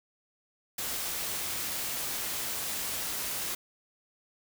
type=noise; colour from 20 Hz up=white; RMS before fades=-34 dBFS; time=0.78-3.55 s; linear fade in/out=5 ms; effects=none